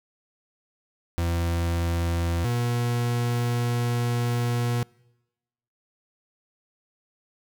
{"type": "tone pair in turn", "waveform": "40% pulse", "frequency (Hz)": [84.9, 120.07], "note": ["F2", "B2"], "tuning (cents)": [-48, -48], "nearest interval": "tritone", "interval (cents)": 600, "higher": "second", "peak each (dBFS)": -22, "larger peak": "neither", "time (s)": [[1.18, 2.45], [2.45, 4.83]], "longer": "second", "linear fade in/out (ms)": 0, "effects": ["noise-tail reverb RT60 1.0 s tail -26 dB re dry"]}